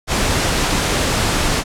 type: noise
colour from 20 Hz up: pink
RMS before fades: -17 dBFS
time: 0.07-1.64 s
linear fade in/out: 50 ms
effects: low-pass 9000 Hz 12 dB/octave